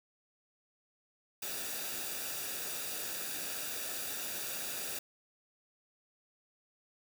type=noise with comb filter; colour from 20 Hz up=white; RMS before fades=-39 dBFS; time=1.42-4.99 s; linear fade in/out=5 ms; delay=0.95 ms; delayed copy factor=-0.55; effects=none